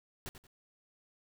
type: noise with echo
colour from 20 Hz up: pink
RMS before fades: -42 dBFS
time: 0.26-0.29 s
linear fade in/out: 0 ms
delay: 89 ms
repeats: 2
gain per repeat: -10 dB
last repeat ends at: 0.468 s
effects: none